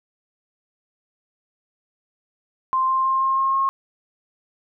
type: tone with pitch steps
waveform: sine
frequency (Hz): 1046.5 / 1053.2 / 1059.9 / 1066.6 / 1073.4 / 1080.3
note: C6 / C6 / C6 / C6 / C6 / C#6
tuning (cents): 0 / +11 / +22 / +33 / +44 / -45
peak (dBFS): -17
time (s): 2.73-3.69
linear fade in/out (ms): 0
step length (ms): 160
effects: none